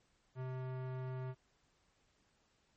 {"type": "tone with low-pass filter", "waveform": "square", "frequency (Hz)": 129.1, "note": "C3", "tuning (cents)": -23, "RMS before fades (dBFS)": -42, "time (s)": [0.35, 1.35], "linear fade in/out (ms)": 50, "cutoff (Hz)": 1500, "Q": 0.78, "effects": ["pink hiss -75 dBFS RMS until 2.76 s", "MP3 32 kbps"]}